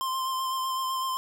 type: tone with vibrato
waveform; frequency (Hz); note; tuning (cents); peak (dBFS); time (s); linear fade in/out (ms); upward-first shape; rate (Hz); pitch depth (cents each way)
square; 1046.5; C6; 0; -28; 0.01-1.17; 0; sine; 7.9; 20
effects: none